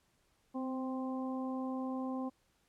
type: harmonic tone with a mistuned harmonic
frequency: 261.6 Hz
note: C4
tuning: in tune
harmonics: 1 / 2 / 3 / 4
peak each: -36 / -44 / -46 / -47 dBFS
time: 0.54-2.3 s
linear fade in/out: 20 ms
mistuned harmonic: 1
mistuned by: -18 cents
effects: pink hiss -74 dBFS RMS until 2.68 s + low-pass 12000 Hz 12 dB/octave